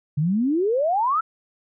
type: exponential sweep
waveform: sine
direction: up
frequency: 139.9 to 1361 Hz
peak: -18 dBFS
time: 0.17-1.21 s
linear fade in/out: 10 ms
effects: none